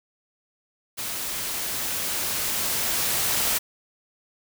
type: noise with level ramp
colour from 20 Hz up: white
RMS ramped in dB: -31 to -23 dBFS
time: 0.97-3.59 s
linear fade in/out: 20 ms
effects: none